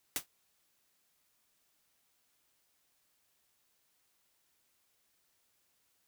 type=noise with exponential decay; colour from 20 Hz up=white; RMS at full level=-30 dBFS; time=0.16-0.26 s; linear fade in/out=1 ms; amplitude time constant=20 ms; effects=white hiss -75 dBFS RMS until 6.07 s